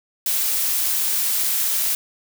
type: noise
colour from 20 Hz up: blue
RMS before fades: -21 dBFS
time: 0.26-1.95 s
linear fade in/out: 2 ms
effects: none